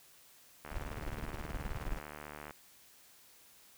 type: click train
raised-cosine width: 0.5 ms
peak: -30 dBFS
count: 140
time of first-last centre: 0.65-2.508 s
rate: 74.8 Hz
type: noise with tremolo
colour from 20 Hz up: brown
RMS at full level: -36 dBFS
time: 0.7-2.01 s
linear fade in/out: 20 ms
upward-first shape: triangle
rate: 19 Hz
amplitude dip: 100%
effects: white hiss -61 dBFS RMS until 3.77 s